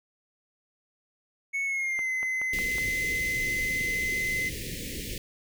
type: tone with pitch glide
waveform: triangle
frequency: 2208 to 2048 Hz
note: C#7 to C7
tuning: -7 to -38 cents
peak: -25 dBFS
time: 1.53-4.5 s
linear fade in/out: 20 ms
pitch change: -131 cents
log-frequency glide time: 1.65-2.1 s
type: clicks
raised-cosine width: 0.5 ms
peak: -25 dBFS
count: 5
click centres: 1.991 / 2.23 / 2.416 / 2.588 / 2.783 s
type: band-stop noise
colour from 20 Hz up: pink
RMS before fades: -36 dBFS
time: 2.53-5.18 s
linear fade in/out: 2 ms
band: 540 to 1800 Hz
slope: 96 dB/octave
effects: none